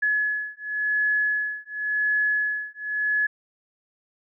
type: beating tone pair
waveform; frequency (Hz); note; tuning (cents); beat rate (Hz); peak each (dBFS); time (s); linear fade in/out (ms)
sine; 1700 / 1700.92; G#6 / G#6; +40 / +41; 0.92; -25; 0.02-3.27; 10
effects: none